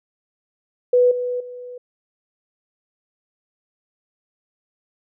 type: tone with level steps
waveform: sine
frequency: 493.9 Hz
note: B4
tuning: in tune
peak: -11 / -21 / -32 dBFS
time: 0.93-1.78 s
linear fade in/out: 5 ms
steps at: 1.11 / 1.4 s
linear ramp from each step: 5 ms
effects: none